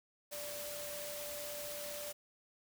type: tone in noise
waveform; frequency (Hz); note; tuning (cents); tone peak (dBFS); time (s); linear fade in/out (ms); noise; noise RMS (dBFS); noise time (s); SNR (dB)
sine; 586; D5; -4; -45; 0.31-2.13; 20; white; -45; 0.31-2.13; -3
effects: none